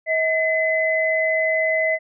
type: tone pair together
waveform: sine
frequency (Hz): 639 / 2027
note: D#5 / B6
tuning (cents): +46 / +45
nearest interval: octave + minor sixth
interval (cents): 1999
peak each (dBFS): -20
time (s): 0.06-1.99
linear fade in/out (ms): 50
effects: none